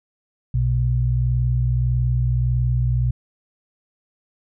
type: tone pair together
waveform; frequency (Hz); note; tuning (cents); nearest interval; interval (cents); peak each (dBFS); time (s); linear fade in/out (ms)
sine; 61.54 / 123.2; B1 / B2; -5 / -4; octave; 1201; -21 / -18; 0.54-3.11; 5
effects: none